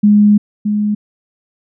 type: tone pair in turn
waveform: sine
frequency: 207.7 / 209 Hz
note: G#3 / G#3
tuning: 0 / +11 cents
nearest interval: unison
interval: 11 cents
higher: second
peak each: -5 / -12 dBFS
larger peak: first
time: 0.03-0.38 / 0.65-0.95 s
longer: first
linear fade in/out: 10 ms
effects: none